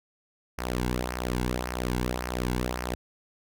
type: tone with flanger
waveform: sawtooth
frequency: 61.74 Hz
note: B1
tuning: in tune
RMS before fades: -30 dBFS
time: 0.58-2.95 s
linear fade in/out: 5 ms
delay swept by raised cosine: 0.26 to 1.66 ms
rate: 1.8 Hz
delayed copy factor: -0.7
effects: none